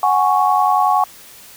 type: chord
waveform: sine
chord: F# suspended second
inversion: none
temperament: equal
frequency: 740 / 830.6 / 1108.7 Hz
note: F#5 / G#5 / C#6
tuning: 0 / 0 / 0 cents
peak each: -16 dBFS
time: 0.03-1.04 s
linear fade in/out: 2 ms
effects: white hiss -41 dBFS RMS until 1.56 s